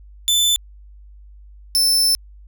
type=tone pair in turn; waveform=sawtooth; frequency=3520 / 5294 Hz; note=A7 / E8; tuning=0 / +7 cents; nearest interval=perfect fifth; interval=707 cents; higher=second; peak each=-11 dBFS; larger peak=neither; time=0.28-0.56 / 1.75-2.15 s; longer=second; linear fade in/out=0 ms; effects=added 50 Hz sine -40 dBFS peak until 2.47 s

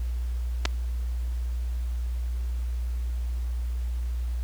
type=clicks; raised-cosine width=0.2 ms; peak=-8 dBFS; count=2; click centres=0.653 / 0.656 s; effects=added 60 Hz sine -26 dBFS peak until 4.43 s + pink hiss -52 dBFS RMS until 4.43 s

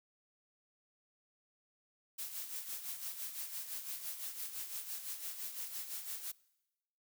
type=noise with tremolo; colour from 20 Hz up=blue; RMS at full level=-41 dBFS; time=2.18-6.32 s; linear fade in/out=10 ms; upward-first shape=sine; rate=5.9 Hz; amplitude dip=60%; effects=noise-tail reverb RT60 1.0 s tail -23 dB re dry

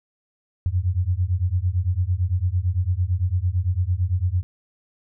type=beating tone pair; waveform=sine; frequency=86.2 / 95.1 Hz; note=F2 / F#2; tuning=-22 / +48 cents; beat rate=8.9 Hz; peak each=-22 / -22 dBFS; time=0.66-4.43 s; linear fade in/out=0 ms; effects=none

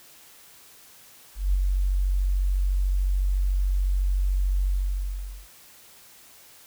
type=tone with ADSR envelope; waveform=sine; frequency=46.9 Hz; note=F#1; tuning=24 cents sharp; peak=-17 dBFS; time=1.35-5.48 s; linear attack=190 ms; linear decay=13 ms; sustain=-3 dB; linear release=820 ms; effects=white hiss -51 dBFS RMS until 6.66 s

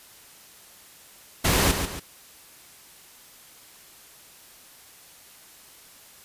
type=noise with echo; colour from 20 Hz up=pink; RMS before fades=-21 dBFS; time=1.44-1.72 s; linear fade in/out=10 ms; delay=140 ms; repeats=2; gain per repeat=-7 dB; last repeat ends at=2 s; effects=white hiss -50 dBFS RMS until 6.24 s + resampled to 32000 Hz

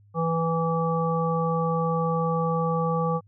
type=harmonic tone; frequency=164.81 Hz; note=E3; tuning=in tune; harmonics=1 / 3 / 5 / 7; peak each=-25 / -27 / -31 / -29 dBFS; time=0.14-3.21 s; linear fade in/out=50 ms; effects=added 102 Hz sine -53 dBFS peak until 3.27 s

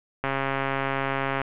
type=click train; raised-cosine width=0.5 ms; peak=-11 dBFS; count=161; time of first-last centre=0.24-1.416 s; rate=136 Hz; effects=resampled to 8000 Hz + 8-bit

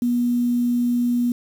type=tone with quantisation; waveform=sine; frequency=241.9 Hz; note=B3; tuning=36 cents flat; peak=-17 dBFS; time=0.02-1.32 s; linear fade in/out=2 ms; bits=7; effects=none

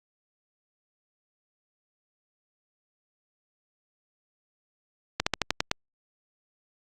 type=slowing click train; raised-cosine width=0.2 ms; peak=-6 dBFS; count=7; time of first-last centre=5.2-5.714 s; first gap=65 ms; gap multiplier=1.11; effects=Opus 48 kbps

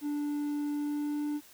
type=tone with pitch glide; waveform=triangle; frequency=292.9 to 295.6 Hz; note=D4 to D4; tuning=-5 to +11 cents; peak=-28 dBFS; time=0.01-1.41 s; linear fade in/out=50 ms; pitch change=+16 cents; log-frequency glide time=0.76-1.29 s; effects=white hiss -56 dBFS RMS until 1.53 s

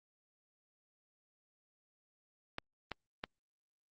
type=clicks; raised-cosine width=0.3 ms; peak=-22 dBFS; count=3; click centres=2.584 / 2.917 / 3.239 s; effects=Opus 48 kbps

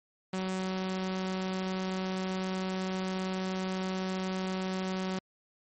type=tone; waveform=sawtooth; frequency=187.5 Hz; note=F#3; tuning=23 cents sharp; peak=-27 dBFS; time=0.33-5.19 s; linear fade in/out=5 ms; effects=MP3 32 kbps

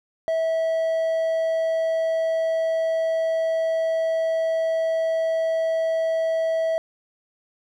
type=tone; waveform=triangle; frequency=650 Hz; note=E5; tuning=24 cents flat; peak=-18 dBFS; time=0.28-6.78 s; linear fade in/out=0 ms; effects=none

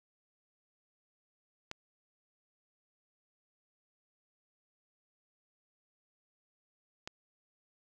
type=clicks; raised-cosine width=0.2 ms; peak=-22 / -23 dBFS; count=2; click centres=1.714 / 7.075 s; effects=none

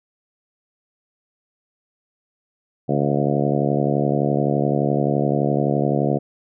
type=harmonic tone with a mistuned harmonic; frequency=71.7 Hz; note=D2; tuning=41 cents flat; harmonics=2 / 3 / 4 / 5 / 6 / 7 / 8 / 9 / 10; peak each=-22 / -24 / -25 / -26 / -27 / -27 / -28 / -29 / -29 dBFS; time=2.88-6.19 s; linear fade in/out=20 ms; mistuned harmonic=10; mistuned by=-18 cents; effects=none

